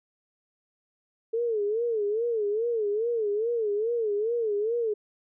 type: tone with vibrato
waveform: sine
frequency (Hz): 440.5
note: A4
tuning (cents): +2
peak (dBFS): -24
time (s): 1.33-4.94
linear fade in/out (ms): 10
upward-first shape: sine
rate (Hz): 2.4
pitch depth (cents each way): 140
effects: none